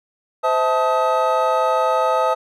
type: tone cluster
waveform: triangle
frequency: 516 / 648 / 875 / 1263 Hz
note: C5 / E5 / A5 / D#6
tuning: -24 / -30 / -10 / +26 cents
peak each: -19 dBFS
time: 0.43-2.35 s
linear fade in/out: 20 ms
effects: none